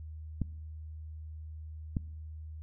clicks, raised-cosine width 5 ms, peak -18 dBFS, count 2, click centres 0.417 / 1.968 s, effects noise-tail reverb RT60 0.8 s tail -23 dB re dry + added 78 Hz sine -41 dBFS peak until 2.62 s

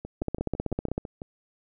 two click trains, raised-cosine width 2 ms, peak -23 / -14 dBFS, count 8 / 13, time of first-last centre 0.05-1.219 / 0.22-0.979 s, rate 5.99 / 15.8 Hz, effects none

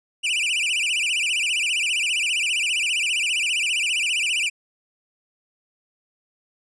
45% pulse tone with vibrato, 2646 Hz, E7, 6 cents sharp, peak -20 dBFS, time 0.23-4.5 s, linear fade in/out 20 ms, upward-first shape sine, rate 15 Hz, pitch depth 220 cents each way, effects resampled to 22050 Hz

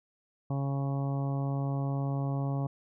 harmonic tone, 138.3 Hz, C#3, 4 cents flat, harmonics 1 / 2 / 3 / 4 / 5 / 6 / 7 / 8, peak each -29 / -37 / -45 / -43 / -43 / -46 / -50 / -48 dBFS, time 0.5-2.67 s, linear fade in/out 5 ms, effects none

